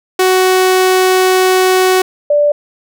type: tone pair in turn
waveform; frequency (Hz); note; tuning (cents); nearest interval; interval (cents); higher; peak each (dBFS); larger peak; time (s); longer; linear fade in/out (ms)
sawtooth / sine; 372.3 / 586.4; F#4 / D5; +11 / -3; minor sixth; 786; second; -4 / -7; first; 0.19-2.02 / 2.3-2.52; first; 5
effects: none